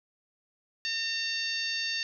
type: harmonic tone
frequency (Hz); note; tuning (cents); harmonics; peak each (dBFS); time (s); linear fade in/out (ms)
910; A#5; -42; 2 / 3 / 4 / 5 / 6 / 7; -36 / -35 / -38 / -33 / -41 / -45; 0.85-2.03; 0
effects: none